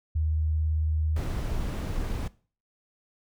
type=tone with vibrato; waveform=sine; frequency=78 Hz; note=D#2; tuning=5 cents sharp; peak=-23 dBFS; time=0.15-1.2 s; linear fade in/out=10 ms; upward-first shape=triangle; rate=18 Hz; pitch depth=24 cents each way
type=noise; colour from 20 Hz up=brown; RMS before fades=-30 dBFS; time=1.16-2.28 s; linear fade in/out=5 ms
effects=noise-tail reverb RT60 0.4 s tail -20 dB re dry